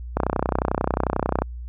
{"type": "click train", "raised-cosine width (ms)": 1, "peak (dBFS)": -6, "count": 40, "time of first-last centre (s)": [0.17, 1.42], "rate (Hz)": 31.2, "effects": ["added 60 Hz sine -31 dBFS peak until 1.68 s"]}